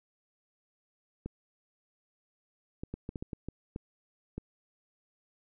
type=clicks; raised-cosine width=3 ms; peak=-24 dBFS; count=10; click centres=1.26 / 2.835 / 2.94 / 3.091 / 3.158 / 3.225 / 3.332 / 3.486 / 3.761 / 4.38 s; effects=none